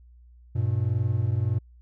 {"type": "tone pair together", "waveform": "triangle", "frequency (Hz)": [98.5, 120.1], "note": ["G2", "B2"], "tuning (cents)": [9, -48], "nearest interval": "minor third", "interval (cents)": 343, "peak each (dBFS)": -23, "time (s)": [0.55, 1.59], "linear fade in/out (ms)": 10, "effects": ["added 60 Hz sine -49 dBFS peak until 1.81 s"]}